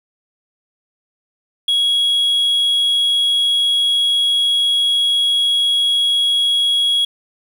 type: tone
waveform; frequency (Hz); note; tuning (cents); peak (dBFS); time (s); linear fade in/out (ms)
sine; 3322; G#7; 0; -10; 1.68-7.05; 5
effects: tanh soft clip ceiling -12 dBFS + 7-bit